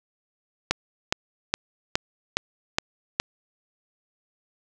click train, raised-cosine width 0.2 ms, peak -3 dBFS, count 7, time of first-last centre 0.71-3.2 s, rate 2.41 Hz, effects none

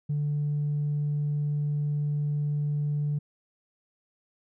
triangle tone with tanh clipping, 147 Hz, D3, 2 cents sharp, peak -25 dBFS, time 0.09-3.19 s, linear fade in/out 10 ms, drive 5 dB, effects none

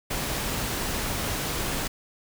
pink noise, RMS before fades -29 dBFS, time 0.1-1.88 s, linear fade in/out 10 ms, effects none

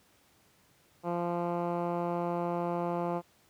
10% pulse tone with low-pass filter, 173.2 Hz, F3, 14 cents flat, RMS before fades -32 dBFS, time 1.03-3.22 s, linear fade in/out 50 ms, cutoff 1000 Hz, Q 0.98, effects pink hiss -65 dBFS RMS until 3.49 s + high-pass 80 Hz 12 dB/octave

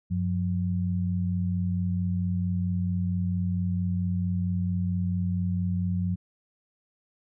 sine tone pair together, 94.7 / 179.15 Hz, F#2 / F3, +41 / +44 cents, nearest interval major seventh, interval 1103 cents, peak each -27 dBFS, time 0.1-6.16 s, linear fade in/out 20 ms, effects none

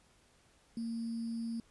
sine tone with sample-and-hold, 229.7 Hz, A#3, 25 cents flat, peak -35 dBFS, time 0.77-1.6 s, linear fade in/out 2 ms, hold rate 4900 Hz, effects pink hiss -67 dBFS RMS until 1.7 s + resampled to 24000 Hz

